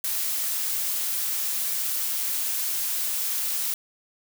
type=noise; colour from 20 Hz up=blue; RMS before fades=-27 dBFS; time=0.04-3.74 s; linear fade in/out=2 ms; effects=none